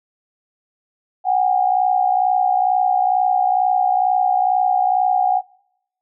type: tone pair together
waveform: sine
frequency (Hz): 740 / 802.2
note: F#5 / G5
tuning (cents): 0 / +40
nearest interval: minor second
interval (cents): 140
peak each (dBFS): -15 / -19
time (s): 1.24-5.42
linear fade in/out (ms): 50
effects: noise-tail reverb RT60 0.8 s tail -23 dB re dry